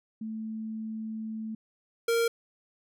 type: tone pair in turn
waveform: sine / square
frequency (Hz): 220 / 463.5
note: A3 / A#4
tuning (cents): 0 / -10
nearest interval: octave + minor second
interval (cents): 1290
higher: second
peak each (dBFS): -33 / -24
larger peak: second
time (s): 0.21-1.55 / 2.08-2.28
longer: first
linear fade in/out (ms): 5
effects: none